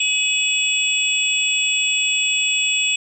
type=tone cluster; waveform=sine; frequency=2548 / 2919 / 3409 / 7680 Hz; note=D#7 / F#7 / G#7 / B8; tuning=+41 / -24 / +45 / -49 cents; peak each=-19 / -26 / -23 / -24 dBFS; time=0-2.96 s; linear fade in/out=5 ms; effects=none